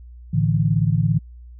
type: chord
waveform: sine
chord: A suspended fourth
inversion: none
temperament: equal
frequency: 110 / 146.83 / 164.81 Hz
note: A2 / D3 / E3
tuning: 0 / 0 / 0 cents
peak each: -20 dBFS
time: 0.33-1.19 s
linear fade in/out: 10 ms
effects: added 60 Hz sine -38 dBFS peak until 1.59 s